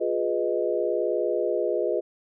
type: chord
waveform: sine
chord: F half-diminished seventh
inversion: none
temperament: equal with one note detuned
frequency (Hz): 354.5 / 415.3 / 493.9 / 622.3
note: F4 / Ab4 / Cb5 / Eb5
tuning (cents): +26 / 0 / 0 / 0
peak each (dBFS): -28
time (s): 0-2.01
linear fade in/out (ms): 20
effects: none